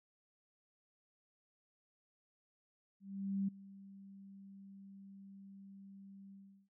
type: tone with ADSR envelope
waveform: sine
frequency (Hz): 196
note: G3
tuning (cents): 0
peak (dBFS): -32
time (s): 3-6.69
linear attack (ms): 480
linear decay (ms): 10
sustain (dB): -20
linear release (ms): 370
effects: none